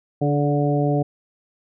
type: harmonic tone with a mistuned harmonic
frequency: 145.4 Hz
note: D3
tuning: 17 cents flat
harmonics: 1 / 2 / 3 / 4 / 5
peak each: -20 / -23 / -25 / -26 / -27 dBFS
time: 0.21-1.03 s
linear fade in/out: 10 ms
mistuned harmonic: 3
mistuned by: -19 cents
effects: none